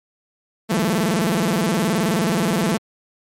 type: tone with vibrato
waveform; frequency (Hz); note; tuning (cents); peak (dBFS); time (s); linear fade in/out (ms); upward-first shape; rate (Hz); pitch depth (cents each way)
sawtooth; 193; G3; -27; -13; 0.69-2.78; 20; square; 19; 240
effects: MP3 64 kbps